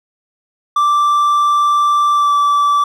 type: tone with pitch glide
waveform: triangle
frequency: 1173 to 1159.5 Hz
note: D6 to D6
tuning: -2 to -22 cents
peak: -8 dBFS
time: 0.76-2.84 s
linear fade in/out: 5 ms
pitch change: -20 cents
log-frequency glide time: 2.13-2.33 s
effects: none